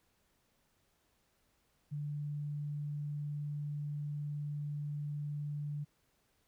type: tone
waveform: sine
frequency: 146.83 Hz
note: D3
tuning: in tune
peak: -36 dBFS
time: 1.91-5.85 s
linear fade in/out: 20 ms
effects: pink hiss -75 dBFS RMS until 6.47 s